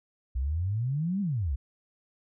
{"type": "exponential two-way sweep", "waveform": "sine", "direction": "up then down", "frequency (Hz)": [60, 207.7, 60], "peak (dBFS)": -26, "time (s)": [0.35, 1.56], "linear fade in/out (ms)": 10, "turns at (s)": 1.21, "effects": []}